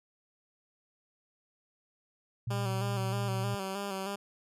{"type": "tone", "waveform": "sine", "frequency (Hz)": 117.9, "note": "A#2", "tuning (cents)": 20, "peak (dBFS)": -31, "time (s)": [2.47, 3.55], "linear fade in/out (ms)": 5}
{"type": "tone with vibrato", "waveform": "10% pulse", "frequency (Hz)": 196, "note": "G3", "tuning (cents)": 0, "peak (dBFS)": -26, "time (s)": [2.5, 4.16], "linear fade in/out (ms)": 10, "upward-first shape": "square", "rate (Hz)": 3.2, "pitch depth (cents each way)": 38}
{"effects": ["resampled to 32000 Hz"]}